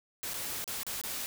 white noise with dropouts, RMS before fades -37 dBFS, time 0.23-1.26 s, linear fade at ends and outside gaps 0 ms, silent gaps 0.335-0.341 / 0.642-0.677 / 0.832-0.866 / 1.014-1.037 s, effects none

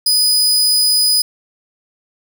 sawtooth tone, 4978 Hz, D#8, in tune, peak -8 dBFS, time 0.06-1.22 s, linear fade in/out 5 ms, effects none

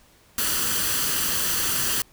white noise with comb filter, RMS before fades -24 dBFS, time 0.38-2.02 s, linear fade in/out 2 ms, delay 0.66 ms, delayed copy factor +0.55, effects pink hiss -56 dBFS RMS until 2.12 s

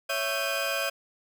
30% pulse tone cluster, 555 / 663 / 1559 / 2476 Hz, C#5 / E5 / G6 / D#7, +2 / +10 / -10 / -9 cents, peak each -30 dBFS, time 0.09-0.9 s, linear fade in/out 10 ms, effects none

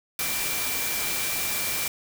sine tone in noise, 2353 Hz, D7, 3 cents sharp, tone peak -34 dBFS, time 0.19-1.88 s, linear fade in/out 2 ms, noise white, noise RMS -28 dBFS, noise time 0.19-1.88 s, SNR -9 dB, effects none

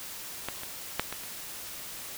clicks, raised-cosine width 0.3 ms, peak -15 / -22 / -9 / -19 / -26 dBFS, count 5, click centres 0.486 / 0.634 / 0.996 / 1.126 / 1.236 s, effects white hiss -41 dBFS RMS until 2.17 s

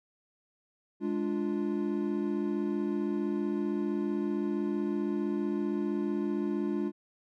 triangle chord, D diminished, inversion second, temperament equal, 207.7 / 293.7 / 349.2 Hz, Ab3 / D4 / F4, 0 / 0 / 0 cents, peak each -31 dBFS, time 1-6.92 s, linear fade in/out 50 ms, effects none

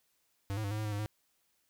square tone with pitch steps, 99 / 108.5 / 100 / 106.7 / 108.1 / 105.6 / 102.3 / 106.8 Hz, G2 / A2 / G2 / G#2 / A2 / G#2 / G#2 / G#2, +18 / -24 / +35 / +47 / -30 / +29 / -26 / +49 cents, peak -34 dBFS, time 0.5-1.06 s, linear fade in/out 0 ms, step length 70 ms, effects white hiss -75 dBFS RMS until 1.69 s

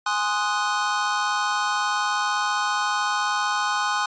square chord, Ab dominant seventh, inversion none, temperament equal, 830.6 / 1046.5 / 1244.5 / 1480 Hz, Ab5 / C6 / Eb6 / Gb6, 0 / 0 / 0 / 0 cents, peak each -28 dBFS, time 0.06-4.06 s, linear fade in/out 5 ms, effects resampled to 16000 Hz

